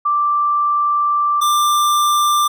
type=tone pair in turn; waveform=sine / square; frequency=1174.7 / 1184.9 Hz; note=D6 / D6; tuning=0 / +15 cents; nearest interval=unison; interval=15 cents; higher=second; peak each=-13 dBFS; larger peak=neither; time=0.05-1.41 / 1.41-2.48 s; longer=first; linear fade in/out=10 ms; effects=none